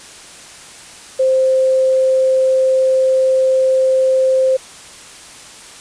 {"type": "tone", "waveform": "sine", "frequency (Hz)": 523.3, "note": "C5", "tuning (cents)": 0, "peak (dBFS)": -10, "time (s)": [1.19, 4.57], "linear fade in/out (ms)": 10, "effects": ["white hiss -37 dBFS RMS until 5.8 s", "resampled to 22050 Hz"]}